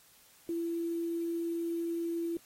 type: tone with quantisation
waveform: sine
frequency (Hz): 336.6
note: E4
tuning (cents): +36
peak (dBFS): -31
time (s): 0.49-2.37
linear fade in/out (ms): 2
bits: 9
effects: white hiss -61 dBFS RMS until 2.45 s + AAC 48 kbps